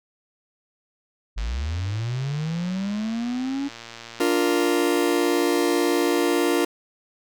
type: linear sweep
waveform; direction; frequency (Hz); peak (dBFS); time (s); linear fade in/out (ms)
triangle; up; 45.02 to 284.4; -22; 1.36-3.69; 20
type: click train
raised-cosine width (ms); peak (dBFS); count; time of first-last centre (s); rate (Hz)
0.2; -21; 331; 1.38-4.225; 116
type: chord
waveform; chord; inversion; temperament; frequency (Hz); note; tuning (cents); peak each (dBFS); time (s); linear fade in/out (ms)
40% pulse; Bb major; first; just; 291.4 / 349.6 / 466.2; D4 / F4 / Bb4; -13 / +2 / 0; -23 / -21 / -24; 4.2-6.65; 5
effects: none